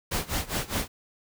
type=noise with tremolo; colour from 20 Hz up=pink; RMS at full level=-27 dBFS; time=0.11-0.88 s; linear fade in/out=10 ms; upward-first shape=sine; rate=4.9 Hz; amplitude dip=90%; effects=none